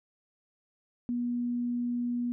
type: tone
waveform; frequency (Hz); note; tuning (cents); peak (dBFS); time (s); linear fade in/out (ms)
sine; 241.8; B3; -36; -28; 1.09-2.32; 0
effects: none